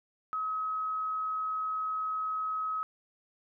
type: tone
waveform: sine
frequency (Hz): 1276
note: D#6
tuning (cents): +43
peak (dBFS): -30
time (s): 0.33-2.83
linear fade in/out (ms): 0
effects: none